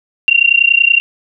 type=tone with amplitude modulation; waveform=sine; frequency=2761 Hz; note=F7; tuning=20 cents flat; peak=-3 dBFS; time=0.28-1 s; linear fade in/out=0 ms; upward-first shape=sine; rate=30.5 Hz; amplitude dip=95%; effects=none